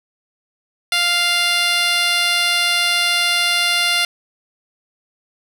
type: tone with band-pass filter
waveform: 10% pulse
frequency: 698.5 Hz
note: F5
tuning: in tune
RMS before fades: -17 dBFS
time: 0.92-4.05 s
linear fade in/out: 2 ms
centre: 4400 Hz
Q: 0.53
effects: none